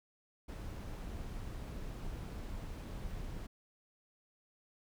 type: noise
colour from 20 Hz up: brown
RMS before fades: -43 dBFS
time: 0.48-3.47 s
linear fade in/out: 10 ms
effects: none